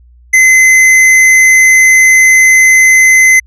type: tone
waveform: square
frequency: 2050 Hz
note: C7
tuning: 36 cents flat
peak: -3 dBFS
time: 0.33-3.4 s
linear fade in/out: 10 ms
effects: added 60 Hz sine -38 dBFS peak until 3.46 s + resampled to 22050 Hz